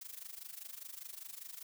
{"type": "noise with amplitude modulation", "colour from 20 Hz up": "blue", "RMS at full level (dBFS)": -45, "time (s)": [0.01, 1.63], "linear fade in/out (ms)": 5, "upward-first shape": "sine", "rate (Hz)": 25, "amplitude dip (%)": 85, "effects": []}